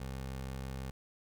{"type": "tone", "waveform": "20% pulse", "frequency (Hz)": 66, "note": "C2", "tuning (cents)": 16, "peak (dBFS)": -34, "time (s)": [0, 0.91], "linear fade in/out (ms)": 5, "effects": []}